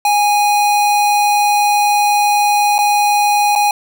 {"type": "tone with dropouts", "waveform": "square", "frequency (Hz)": 826, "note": "G#5", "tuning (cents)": -10, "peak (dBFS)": -11, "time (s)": [0.05, 3.71], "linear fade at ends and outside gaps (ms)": 2, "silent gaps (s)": [[2.782, 2.788], [3.553, 3.559]], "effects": []}